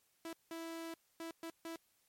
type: tone bursts at uneven times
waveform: sawtooth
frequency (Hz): 329.6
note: E4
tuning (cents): 0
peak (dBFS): -39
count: 5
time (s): 0.25-0.33 / 0.51-0.94 / 1.2-1.31 / 1.43-1.5 / 1.65-1.76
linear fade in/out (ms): 2
effects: white hiss -75 dBFS RMS until 2.08 s + MP3 64 kbps